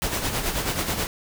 pink noise with tremolo, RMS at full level -24 dBFS, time 0.02-1.07 s, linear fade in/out 0 ms, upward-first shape sine, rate 9.3 Hz, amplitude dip 55%, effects none

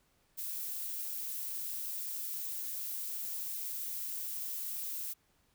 violet noise, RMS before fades -39 dBFS, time 0.37-5.14 s, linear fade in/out 20 ms, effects pink hiss -72 dBFS RMS until 5.54 s

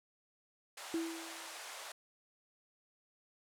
pink band-pass noise, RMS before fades -48 dBFS, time 0.77-1.92 s, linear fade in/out 5 ms, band 600 to 11000 Hz, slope 24 dB/octave
sine tone with exponential decay, 329.6 Hz, E4, in tune, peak -31 dBFS, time 0.94-1.59 s, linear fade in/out 2 ms, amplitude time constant 140 ms
effects none

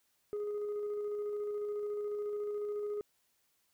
sine tone with tremolo, 415.3 Hz, G#4, in tune, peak -31 dBFS, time 0.33-3.01 s, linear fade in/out 0 ms, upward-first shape square, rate 14 Hz, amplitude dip 25%, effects tanh soft clip ceiling -33 dBFS + white hiss -75 dBFS RMS until 3.73 s

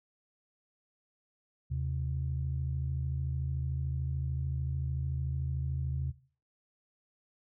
sine tone pair together, 78.7 / 132.21 Hz, D#2 / C3, +20 / +18 cents, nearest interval major sixth, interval 898 cents, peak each -33 / -32 dBFS, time 1.7-6.12 s, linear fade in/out 20 ms, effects noise-tail reverb RT60 0.4 s tail -17 dB re dry + tanh soft clip ceiling -23 dBFS

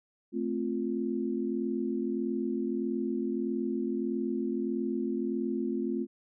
sine chord, F major, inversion first, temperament equal, 220 / 261.6 / 349.2 Hz, A3 / C4 / F4, 0 / 0 / 0 cents, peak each -33 dBFS, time 0.32-6.07 s, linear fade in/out 50 ms, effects none

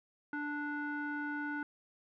square tone with low-pass filter, 293.7 Hz, D4, in tune, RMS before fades -38 dBFS, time 0.33-1.63 s, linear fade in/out 2 ms, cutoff 1500 Hz, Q 4.8, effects none

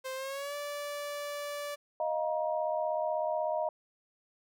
sawtooth tone with pitch glide, 523.3 to 580.6 Hz, C5 to D5, 0 to -20 cents, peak -32 dBFS, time 0.04-1.76 s, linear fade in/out 20 ms, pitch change +180 cents, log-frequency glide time 0.15-0.55 s
sine chord, Eb suspended second, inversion none, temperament equal with one note detuned, 622.3 / 698.5 / 946.4 Hz, Eb5 / F5 / Bb5, 0 / 0 / +26 cents, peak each -31 / -35 / -36 dBFS, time 2-3.69 s, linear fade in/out 2 ms
effects none

